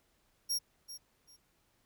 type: tone with echo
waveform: sawtooth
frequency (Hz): 5588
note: F8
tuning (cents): 0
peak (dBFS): -28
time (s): 0.49-0.59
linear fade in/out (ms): 20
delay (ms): 390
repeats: 2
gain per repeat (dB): -13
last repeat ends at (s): 1.37
effects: pink hiss -73 dBFS RMS until 1.85 s